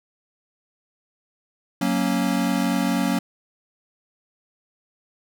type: chord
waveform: square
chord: F# major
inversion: none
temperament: equal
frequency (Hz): 185 / 233.1 / 277.2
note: F#3 / A#3 / C#4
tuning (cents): 0 / 0 / 0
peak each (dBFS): -25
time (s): 1.81-3.19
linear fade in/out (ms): 5
effects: none